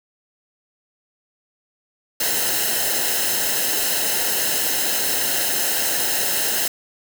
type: noise with comb filter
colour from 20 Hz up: white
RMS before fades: -21 dBFS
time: 2.2-6.68 s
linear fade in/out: 5 ms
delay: 0.86 ms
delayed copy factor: -0.7
effects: none